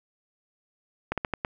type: slowing click train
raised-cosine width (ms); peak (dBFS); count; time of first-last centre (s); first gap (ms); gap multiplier
0.5; -12; 5; 1.12-1.449; 57; 1.25
effects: none